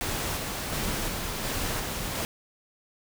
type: noise with tremolo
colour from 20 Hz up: pink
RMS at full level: -30 dBFS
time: 0.01-2.25 s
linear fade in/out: 0 ms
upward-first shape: square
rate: 1.4 Hz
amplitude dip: 25%
effects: none